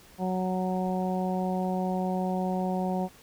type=harmonic tone; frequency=185 Hz; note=F#3; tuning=in tune; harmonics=1 / 2 / 3 / 4 / 5; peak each=-28 / -35 / -35 / -33 / -39 dBFS; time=0.18-3.09 s; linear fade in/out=50 ms; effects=pink hiss -54 dBFS RMS until 3.22 s